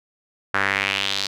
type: tone with band-pass filter sweep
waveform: sawtooth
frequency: 98.4 Hz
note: G2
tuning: 7 cents sharp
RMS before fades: -23 dBFS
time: 0.54-1.27 s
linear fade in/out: 5 ms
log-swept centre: 1500 to 4500 Hz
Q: 2.9
effects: none